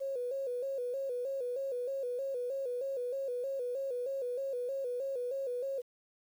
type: tone with vibrato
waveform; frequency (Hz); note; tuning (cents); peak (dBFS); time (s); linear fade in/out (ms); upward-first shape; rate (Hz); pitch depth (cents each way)
sine; 517; C5; -21; -33; 0-5.82; 20; square; 3.2; 89
effects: 10-bit